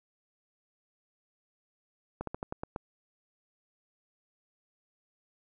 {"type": "slowing click train", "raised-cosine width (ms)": 1, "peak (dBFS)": -21, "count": 7, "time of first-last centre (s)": [2.21, 2.761], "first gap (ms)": 63, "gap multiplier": 1.15, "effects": []}